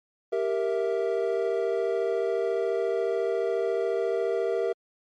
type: chord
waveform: triangle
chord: E diminished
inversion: first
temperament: equal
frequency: 392 / 466.2 / 659.3 Hz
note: G4 / Bb4 / E5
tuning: 0 / 0 / 0 cents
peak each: -26 / -25 / -29 dBFS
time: 0.32-4.73 s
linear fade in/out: 10 ms
effects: MP3 48 kbps